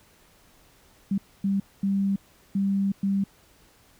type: tone bursts at uneven times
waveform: sine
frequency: 196.8 Hz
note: G3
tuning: 7 cents sharp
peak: -21 dBFS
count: 5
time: 1.11-1.18 / 1.44-1.6 / 1.83-2.16 / 2.55-2.92 / 3.03-3.24 s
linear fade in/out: 5 ms
effects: pink hiss -58 dBFS RMS until 3.99 s